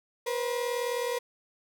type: tone pair together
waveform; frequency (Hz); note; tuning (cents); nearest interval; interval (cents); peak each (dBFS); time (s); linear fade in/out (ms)
35% pulse; 480.9 / 520.3; B4 / C5; -46 / -10; minor second; 136; -28 / -33; 0.26-1.19; 10
effects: none